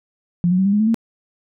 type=tone with pitch steps; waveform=sine; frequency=174.61 / 182.45 / 190.63 / 199.19 / 208.1 / 217.5 / 227.2 Hz; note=F3 / F#3 / G3 / G3 / G#3 / A3 / A#3; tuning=0 / -24 / -48 / +28 / +4 / -20 / -44 cents; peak=-13 dBFS; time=0.44-0.944 s; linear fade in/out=0 ms; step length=72 ms; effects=none